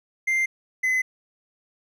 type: tone pair in turn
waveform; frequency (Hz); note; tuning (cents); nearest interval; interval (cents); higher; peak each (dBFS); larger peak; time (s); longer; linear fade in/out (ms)
triangle; 2093 / 2031; C7 / B6; 0 / +48; minor second; 52; first; -18; neither; 0.27-0.46 / 0.83-1.02; neither; 10
effects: none